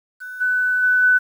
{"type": "tone with level steps", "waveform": "sine", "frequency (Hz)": 1498, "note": "F#6", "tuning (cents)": 21, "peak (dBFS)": [-30, -16, -13, -11], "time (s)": [0.2, 1.19], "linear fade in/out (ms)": 20, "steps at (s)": [0.4, 0.82, 1.02], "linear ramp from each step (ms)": 20, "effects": ["8-bit"]}